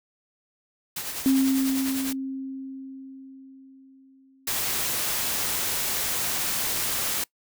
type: noise with tremolo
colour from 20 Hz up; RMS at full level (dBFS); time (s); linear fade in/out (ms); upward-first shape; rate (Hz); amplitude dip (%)
white; -31; 0.96-2.13; 5; sine; 10; 45
type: tone with exponential decay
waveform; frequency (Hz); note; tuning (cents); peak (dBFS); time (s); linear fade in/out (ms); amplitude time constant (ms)
sine; 267; C4; +35; -16; 1.26-4.48; 1; 700
type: noise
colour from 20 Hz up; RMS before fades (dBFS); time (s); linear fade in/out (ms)
white; -27; 4.47-7.24; 5
effects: noise-tail reverb RT60 0.1 s tail -23 dB re dry